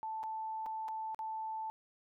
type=tone with dropouts; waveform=sine; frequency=880 Hz; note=A5; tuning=in tune; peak=-37 dBFS; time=0.03-1.7 s; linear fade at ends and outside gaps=0 ms; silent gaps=0.231-0.237 / 0.66-0.664 / 0.882-0.886 / 1.146-1.191 s; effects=none